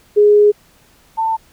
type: tone pair in turn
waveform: sine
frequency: 415.6 / 893.2 Hz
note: G#4 / A5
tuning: +1 / +26 cents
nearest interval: octave + minor second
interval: 1325 cents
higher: second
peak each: -6 / -14 dBFS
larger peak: first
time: 0.16-0.52 / 1.17-1.37 s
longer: first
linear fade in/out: 20 ms
effects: pink hiss -51 dBFS RMS until 1.52 s